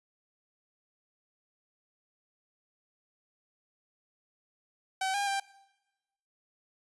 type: tone with pitch steps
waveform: sawtooth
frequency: 763 / 806 / 789 Hz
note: G5 / G5 / G5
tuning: -47 / +48 / +11 cents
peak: -25 dBFS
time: 5.01-5.4 s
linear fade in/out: 5 ms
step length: 130 ms
effects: noise-tail reverb RT60 1.0 s tail -21 dB re dry + resampled to 24000 Hz